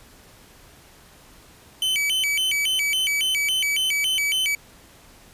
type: tone with vibrato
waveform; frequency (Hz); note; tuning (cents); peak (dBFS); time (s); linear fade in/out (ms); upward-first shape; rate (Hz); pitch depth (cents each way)
45% pulse; 2641; E7; +3; -20; 1.82-4.55; 2; square; 3.6; 250
effects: pink hiss -50 dBFS RMS until 5.33 s + resampled to 32000 Hz